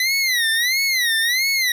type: tone with vibrato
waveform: 25% pulse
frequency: 1984 Hz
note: B6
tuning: 7 cents sharp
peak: -13 dBFS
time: 0-1.72 s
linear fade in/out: 2 ms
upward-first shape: sine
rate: 1.5 Hz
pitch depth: 180 cents each way
effects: none